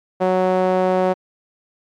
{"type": "tone with band-pass filter", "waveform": "sawtooth", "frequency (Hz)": 185, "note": "F#3", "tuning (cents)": 0, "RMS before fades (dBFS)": -17, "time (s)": [0.2, 1.14], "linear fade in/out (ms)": 20, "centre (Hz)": 600, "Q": 1.8, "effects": ["MP3 96 kbps"]}